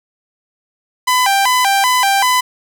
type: tone with vibrato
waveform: sawtooth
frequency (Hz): 890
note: A5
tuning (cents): +20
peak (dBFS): -7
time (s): 1.07-2.41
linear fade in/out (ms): 10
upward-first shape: square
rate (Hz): 2.6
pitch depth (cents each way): 210
effects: none